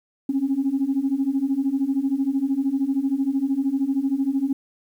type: beating tone pair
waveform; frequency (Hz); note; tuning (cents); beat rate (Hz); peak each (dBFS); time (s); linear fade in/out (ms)
sine; 264.4 / 277.4; C4 / C#4; +18 / +1; 13; -23 / -21; 0.29-4.53; 5
effects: tanh soft clip ceiling -13 dBFS + 9-bit